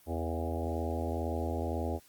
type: harmonic tone with a mistuned harmonic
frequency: 82 Hz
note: E2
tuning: 9 cents flat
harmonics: 1 / 3 / 4 / 5 / 6 / 7 / 8 / 9 / 10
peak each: -34 / -39 / -40 / -41 / -42 / -42 / -43 / -44 / -44 dBFS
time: 0.06-2 s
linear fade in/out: 50 ms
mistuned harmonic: 8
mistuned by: +22 cents
effects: white hiss -61 dBFS RMS until 2.08 s + Opus 32 kbps